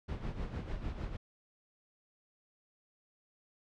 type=noise with tremolo; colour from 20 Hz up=brown; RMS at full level=-37 dBFS; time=0.08-1.17 s; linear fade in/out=10 ms; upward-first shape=sine; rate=6.6 Hz; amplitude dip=60%; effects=low-pass 4000 Hz 12 dB/octave